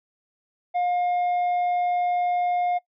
triangle tone with tanh clipping, 712 Hz, F5, 33 cents sharp, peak -22 dBFS, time 0.74-2.79 s, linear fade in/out 20 ms, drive 9 dB, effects noise-tail reverb RT60 0.1 s tail -20 dB re dry

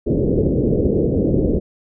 white low-pass noise, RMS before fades -17 dBFS, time 0.06-1.6 s, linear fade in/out 20 ms, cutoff 490 Hz, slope 48 dB/octave, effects none

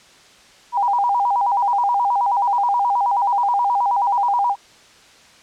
sine tone with vibrato, 880 Hz, A5, in tune, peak -15 dBFS, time 0.72-4.56 s, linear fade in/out 50 ms, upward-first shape square, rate 9.4 Hz, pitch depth 160 cents each way, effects white hiss -48 dBFS RMS until 5.42 s + low-pass 6000 Hz 12 dB/octave

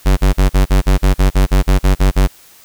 square tone bursts, 47.61 Hz, G1, 50 cents flat, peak -8 dBFS, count 14, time 0.05-2.276 s, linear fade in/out 20 ms, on 120 ms, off 42 ms, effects white hiss -44 dBFS RMS until 2.64 s

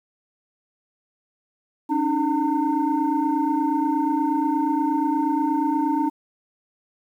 sine tone cluster, 279.6 / 308 / 908 Hz, C#4 / D#4 / A#5, +15 / -17 / -46 cents, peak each -23 / -22 / -23 dBFS, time 1.89-6.1 s, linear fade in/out 20 ms, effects tanh soft clip ceiling -12 dBFS + 9-bit

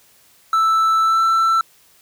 triangle tone with pitch glide, 1320 to 1334.6 Hz, E6 to E6, +2 to +21 cents, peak -11 dBFS, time 0.53-1.61 s, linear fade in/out 2 ms, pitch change +19 cents, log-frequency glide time 1.03-1.22 s, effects white hiss -53 dBFS RMS until 2.01 s

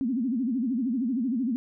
sine tone with vibrato, 246.7 Hz, B3, 2 cents flat, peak -24 dBFS, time 0.01-1.56 s, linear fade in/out 0 ms, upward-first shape sine, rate 13 Hz, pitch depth 200 cents each way, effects none

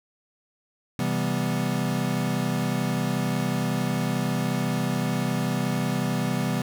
square chord, C major seventh, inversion none, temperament equal, 130.81 / 164.81 / 196 / 246.9 Hz, C3 / E3 / G3 / B3, 0 / 0 / 0 / 0 cents, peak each -30 dBFS, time 0.99-6.62 s, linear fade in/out 2 ms, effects none

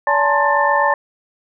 sine tone cluster, 573 / 857 / 905 / 1055 / 1779 Hz, D5 / A5 / A5 / C6 / A6, -43 / -46 / +48 / +14 / +19 cents, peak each -19 dBFS, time 0.07-0.94 s, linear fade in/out 2 ms, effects none

